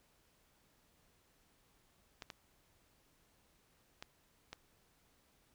clicks, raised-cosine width 0.2 ms, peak -28 dBFS, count 4, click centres 2.222 / 2.302 / 4.025 / 4.53 s, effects pink hiss -72 dBFS RMS until 5.54 s

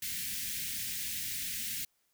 white band-stop noise, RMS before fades -37 dBFS, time 0.02-1.85 s, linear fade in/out 5 ms, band 260 to 1700 Hz, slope 48 dB/octave, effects white hiss -75 dBFS RMS until 2.13 s

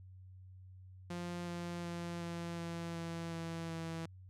sawtooth tone with pitch steps, 174.61 / 173.1 / 171.61 / 170.13 / 168.66 / 167.21 / 165.76 / 164.33 Hz, F3 / F3 / F3 / F3 / E3 / E3 / E3 / E3, 0 / -15 / -30 / -45 / +40 / +25 / +10 / -5 cents, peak -36 dBFS, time 1.1-4.06 s, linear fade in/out 5 ms, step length 370 ms, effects added 93 Hz sine -52 dBFS peak until 4.29 s + low-pass 9000 Hz 12 dB/octave

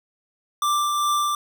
square tone with tremolo, 1179 Hz, D6, 6 cents sharp, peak -19 dBFS, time 0.62-1.35 s, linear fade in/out 2 ms, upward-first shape triangle, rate 2.5 Hz, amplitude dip 30%, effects none

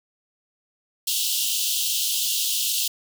pink high-pass noise, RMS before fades -24 dBFS, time 1.07-2.88 s, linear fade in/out 5 ms, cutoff 2800 Hz, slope 96 dB/octave, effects none

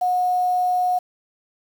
sine tone with quantisation, 726 Hz, F#5, 33 cents flat, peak -17 dBFS, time 0.01-0.99 s, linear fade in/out 10 ms, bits 7, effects none

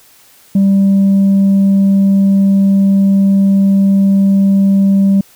sine tone, 196 Hz, G3, in tune, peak -4 dBFS, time 0.55-5.21 s, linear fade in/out 5 ms, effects tanh soft clip ceiling -5 dBFS + white hiss -45 dBFS RMS until 5.35 s

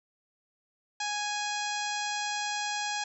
harmonic tone with a mistuned harmonic, 830 Hz, G#5, 1 cent flat, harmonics 1 / 2 / 3 / 4 / 5 / 6 / 7 / 8 / 9, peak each -34 / -37 / -39 / -40 / -41 / -42 / -42 / -43 / -44 dBFS, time 1-3.04 s, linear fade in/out 5 ms, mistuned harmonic 8, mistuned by -17 cents, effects none

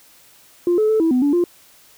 sine tone with pitch steps, 349.8 / 430.7 / 437.3 / 326.4 / 251.7 / 286.9 / 349.3 Hz, F4 / A4 / A4 / E4 / B3 / D4 / F4, +3 / -37 / -11 / -17 / +33 / -40 / 0 cents, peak -12 dBFS, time 0.67-1.44 s, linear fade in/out 2 ms, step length 110 ms, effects tanh soft clip ceiling -10 dBFS + white hiss -50 dBFS RMS until 1.97 s

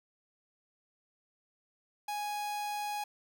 45% pulse tone, 830.6 Hz, G#5, in tune, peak -34 dBFS, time 2.08-3.04 s, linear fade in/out 5 ms, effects none

